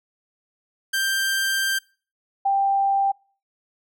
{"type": "tone pair in turn", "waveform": ["sawtooth", "sine"], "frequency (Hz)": [1577, 788.5], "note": ["G6", "G5"], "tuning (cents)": [10, 10], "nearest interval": "octave", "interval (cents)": 1200, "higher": "first", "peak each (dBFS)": -17, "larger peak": "neither", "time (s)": [[0.93, 1.79], [2.45, 3.12]], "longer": "first", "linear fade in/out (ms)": 10, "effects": ["noise-tail reverb RT60 0.4 s tail -25 dB re dry"]}